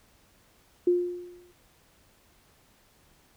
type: tone with exponential decay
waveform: sine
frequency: 354 Hz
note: F4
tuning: 23 cents sharp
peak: -17 dBFS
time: 0.87-1.52 s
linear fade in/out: 5 ms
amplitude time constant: 140 ms
effects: pink hiss -62 dBFS RMS until 3.36 s